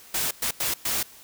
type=noise bursts at uneven times; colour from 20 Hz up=white; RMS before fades=-26 dBFS; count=4; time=0.14-0.31 / 0.42-0.51 / 0.6-0.74 / 0.85-1.03 s; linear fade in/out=5 ms; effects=white hiss -49 dBFS RMS until 1.23 s